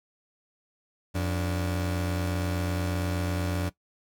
30% pulse tone pair together, 88.33 / 290 Hz, F2 / D4, +20 / -22 cents, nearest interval octave + major sixth, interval 2058 cents, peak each -25 / -30 dBFS, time 1.14-3.7 s, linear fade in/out 20 ms, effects noise-tail reverb RT60 0.1 s tail -17 dB re dry

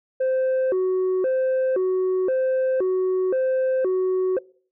sine tone with vibrato, 440 Hz, A4, in tune, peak -16 dBFS, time 0.2-4.39 s, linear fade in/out 10 ms, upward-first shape square, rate 0.96 Hz, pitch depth 290 cents each way, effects noise-tail reverb RT60 0.5 s tail -26 dB re dry + tanh soft clip ceiling -18 dBFS

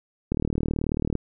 click train, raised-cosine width 3 ms, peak -12 dBFS, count 33, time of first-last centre 0.32-1.153 s, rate 38.4 Hz, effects none

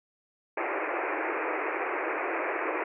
pink band-pass noise, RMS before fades -31 dBFS, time 0.57-2.84 s, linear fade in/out 5 ms, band 310 to 2500 Hz, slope 96 dB/octave, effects none

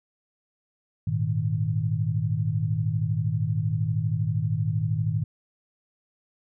sine chord, Ab suspended second, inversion none, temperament equal, 103.83 / 116.54 / 155.56 Hz, Ab2 / Bb2 / Eb3, 0 / 0 / 0 cents, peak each -27 dBFS, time 1.07-5.24 s, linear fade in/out 5 ms, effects none

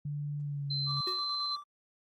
sine tone with pitch glide, 146 to 139.09 Hz, D3 to C#3, -10 to +6 cents, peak -33 dBFS, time 0.05-1.01 s, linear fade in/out 5 ms, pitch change -84 cents, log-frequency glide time 0.41-0.78 s
sine tone, 4083 Hz, C8, 43 cents flat, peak -32 dBFS, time 0.7-1.56 s, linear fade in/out 10 ms
triangle tone with tremolo, 1167 Hz, D6, 11 cents flat, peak -34 dBFS, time 0.86-1.64 s, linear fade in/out 50 ms, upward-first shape square, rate 9.2 Hz, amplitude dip 40%
square tone with exponential decay, 367.6 Hz, F#4, 11 cents flat, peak -35 dBFS, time 1.07-1.29 s, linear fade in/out 2 ms, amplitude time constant 46 ms
effects Opus 48 kbps

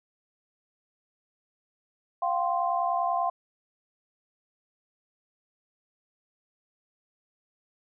sine chord, F suspended second, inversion none, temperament equal with one note detuned, 698.5 / 768.7 / 1046.5 Hz, F5 / G5 / C6, 0 / -34 / 0 cents, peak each -27 / -30 / -29 dBFS, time 2.22-3.3 s, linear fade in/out 5 ms, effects none

